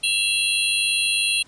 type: tone cluster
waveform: sine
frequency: 2672 / 2772 / 3304 / 4101 / 9230 Hz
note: E7 / F7 / G#7 / C8 / D9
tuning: +23 / -14 / -10 / -36 / -31 cents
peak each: -25 dBFS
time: 0.03-1.43 s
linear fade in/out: 10 ms
effects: pink hiss -53 dBFS RMS until 1.47 s + resampled to 22050 Hz